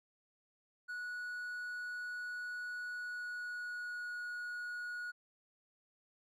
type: tone with pitch glide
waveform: triangle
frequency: 1466 to 1453.4 Hz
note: F#6 to F#6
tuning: -16 to -31 cents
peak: -38 dBFS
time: 0.88-5.12 s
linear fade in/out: 20 ms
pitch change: -15 cents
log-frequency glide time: 2.89-4.22 s
effects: none